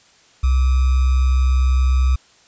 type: tone with sample-and-hold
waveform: sine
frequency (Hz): 64.8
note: C2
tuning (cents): -16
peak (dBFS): -12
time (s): 0.43-2.16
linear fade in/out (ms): 10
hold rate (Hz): 1225
effects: white hiss -52 dBFS RMS until 2.47 s + resampled to 16000 Hz